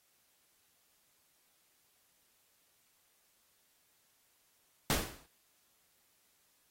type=noise with exponential decay; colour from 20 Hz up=pink; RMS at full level=-27 dBFS; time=4.9-5.26 s; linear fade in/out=1 ms; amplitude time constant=78 ms; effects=white hiss -72 dBFS RMS until 6.7 s + AAC 48 kbps